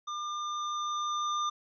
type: tone with level ramp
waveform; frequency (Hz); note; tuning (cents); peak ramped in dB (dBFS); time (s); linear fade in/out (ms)
square; 1201; D6; +38; -35 to -29; 0.07-1.5; 10
effects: resampled to 16000 Hz